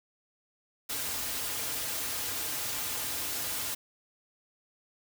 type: noise with comb filter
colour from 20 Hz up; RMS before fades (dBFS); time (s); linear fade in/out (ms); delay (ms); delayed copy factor
white; -34; 0.89-3.75; 10; 5.3; -0.55
effects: none